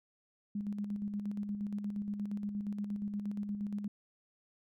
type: tone with tremolo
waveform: sine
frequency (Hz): 205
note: G#3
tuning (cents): -22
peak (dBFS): -33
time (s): 0.55-3.88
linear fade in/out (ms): 5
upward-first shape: square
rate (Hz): 8.5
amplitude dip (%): 45
effects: none